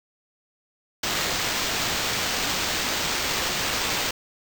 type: noise with sample-and-hold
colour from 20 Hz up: white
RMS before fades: -26 dBFS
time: 1.03-4.11 s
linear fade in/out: 5 ms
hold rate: 11025 Hz
effects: none